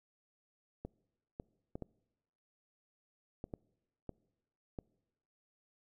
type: clicks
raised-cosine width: 2 ms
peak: -28 dBFS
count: 8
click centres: 0.85 / 1.399 / 1.755 / 1.823 / 3.441 / 3.538 / 4.093 / 4.788 s
effects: noise-tail reverb RT60 1.0 s tail -25 dB re dry